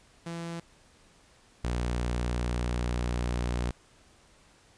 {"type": "tone pair in turn", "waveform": "sawtooth", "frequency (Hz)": [168.3, 60.23], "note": ["E3", "B1"], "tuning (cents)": [36, -43], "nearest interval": "octave + tritone", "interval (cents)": 1779, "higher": "first", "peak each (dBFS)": [-31, -24], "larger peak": "second", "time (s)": [[0.26, 0.6], [1.64, 3.71]], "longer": "second", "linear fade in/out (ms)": 5, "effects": ["pink hiss -60 dBFS RMS until 4.77 s", "resampled to 22050 Hz"]}